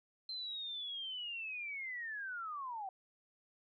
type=linear sweep; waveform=sine; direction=down; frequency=4137 to 740 Hz; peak=-40 dBFS; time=0.29-2.89 s; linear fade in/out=2 ms; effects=none